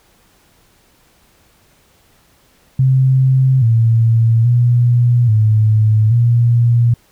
sine tone with pitch steps, 131.4 / 114.2 / 120.9 / 108.4 / 118.5 Hz, C3 / A#2 / B2 / A2 / A#2, +8 / -35 / -36 / -25 / +29 cents, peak -8 dBFS, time 2.79-6.94 s, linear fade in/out 5 ms, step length 830 ms, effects pink hiss -53 dBFS RMS until 7.11 s

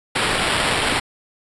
white noise with sample-and-hold, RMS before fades -20 dBFS, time 0.15-1 s, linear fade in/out 10 ms, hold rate 6300 Hz, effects resampled to 24000 Hz

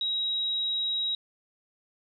sine tone, 3830 Hz, A#7, 46 cents sharp, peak -26 dBFS, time 0.01-1.15 s, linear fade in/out 2 ms, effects 11-bit

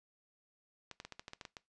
clicks, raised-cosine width 0.2 ms, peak -28 dBFS, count 10, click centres 0.913 / 1.001 / 1.05 / 1.123 / 1.195 / 1.281 / 1.334 / 1.412 / 1.452 / 1.568 s, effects noise-tail reverb RT60 0.2 s tail -20 dB re dry + resampled to 22050 Hz

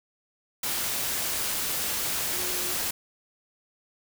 sine tone in noise, 360.7 Hz, F#4, 44 cents flat, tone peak -40 dBFS, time 2.33-2.74 s, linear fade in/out 5 ms, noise white, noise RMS -29 dBFS, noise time 0.63-2.91 s, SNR -14 dB, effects none

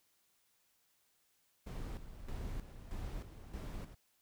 brown noise with tremolo, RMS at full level -42 dBFS, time 1.66-3.95 s, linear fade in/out 10 ms, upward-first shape square, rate 1.6 Hz, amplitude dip 65%, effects white hiss -75 dBFS RMS until 4.21 s

